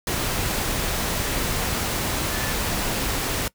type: tone in noise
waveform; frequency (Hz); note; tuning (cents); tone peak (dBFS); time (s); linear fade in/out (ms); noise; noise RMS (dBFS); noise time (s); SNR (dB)
sine; 1748; A6; -12; -35; 2.29-2.54; 2; pink; -25; 0.07-3.48; -13
effects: noise-tail reverb RT60 0.1 s tail -21 dB re dry